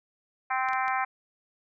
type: harmonic tone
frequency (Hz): 260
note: C4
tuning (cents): -11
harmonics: 3 / 4 / 5 / 6 / 7 / 8 / 9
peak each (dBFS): -29 / -31 / -33 / -35 / -36 / -37 / -38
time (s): 0.5-1.05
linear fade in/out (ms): 10
type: clicks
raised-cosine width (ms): 0.2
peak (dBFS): -26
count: 3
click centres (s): 0.687 / 0.733 / 0.881
effects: none